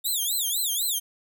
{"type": "tone with vibrato", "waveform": "5% pulse", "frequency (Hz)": 3601, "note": "A7", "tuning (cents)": 39, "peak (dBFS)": -17, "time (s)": [0.04, 1], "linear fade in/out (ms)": 20, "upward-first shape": "sine", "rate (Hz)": 4, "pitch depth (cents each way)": 230, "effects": []}